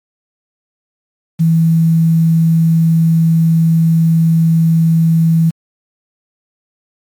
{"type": "tone with quantisation", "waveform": "sine", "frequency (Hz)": 163.6, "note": "E3", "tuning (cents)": -13, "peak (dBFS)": -7, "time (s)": [1.39, 5.51], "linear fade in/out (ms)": 20, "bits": 6, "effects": ["MP3 96 kbps"]}